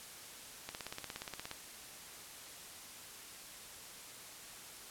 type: click train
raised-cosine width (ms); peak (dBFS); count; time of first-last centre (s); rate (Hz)
0.2; -24; 15; 0.69-1.514; 17
effects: white hiss -51 dBFS RMS until 4.9 s + low-pass 12000 Hz 12 dB/octave